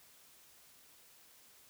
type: silence
effects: white hiss -62 dBFS RMS until 1.69 s